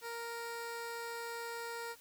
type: tone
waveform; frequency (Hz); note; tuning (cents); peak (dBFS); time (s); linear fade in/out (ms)
15% pulse; 466.2; A#4; 0; -34; 0.01-1.96; 50
effects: white hiss -60 dBFS RMS until 2 s